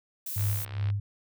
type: noise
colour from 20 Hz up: violet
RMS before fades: -35 dBFS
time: 0.26-0.65 s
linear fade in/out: 5 ms
type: tone with tremolo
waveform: sine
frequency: 101.4 Hz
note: G#2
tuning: 41 cents flat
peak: -24 dBFS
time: 0.36-1 s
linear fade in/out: 5 ms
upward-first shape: sine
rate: 2.4 Hz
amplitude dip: 85%
type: click train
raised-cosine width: 0.3 ms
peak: -27 dBFS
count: 36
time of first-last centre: 0.38-0.902 s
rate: 67.1 Hz
effects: none